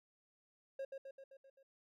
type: tone with echo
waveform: triangle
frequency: 541 Hz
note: C#5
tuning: 42 cents flat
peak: -38 dBFS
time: 0.79-0.85 s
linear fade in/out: 5 ms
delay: 130 ms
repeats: 6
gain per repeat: -4 dB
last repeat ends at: 1.63 s
effects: none